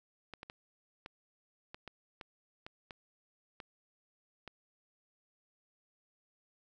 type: clicks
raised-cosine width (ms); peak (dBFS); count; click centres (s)
0.3; -29; 11; 0.337 / 0.431 / 0.499 / 1.061 / 1.745 / 1.877 / 2.212 / 2.665 / 2.908 / 3.602 / 4.477
effects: none